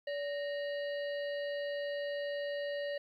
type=harmonic tone with a mistuned harmonic; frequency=574 Hz; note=D5; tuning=40 cents flat; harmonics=1 / 3 / 5 / 7 / 8; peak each=-35 / -44 / -50 / -54 / -55 dBFS; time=0.07-2.98 s; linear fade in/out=5 ms; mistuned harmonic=3; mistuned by=+130 cents; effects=12-bit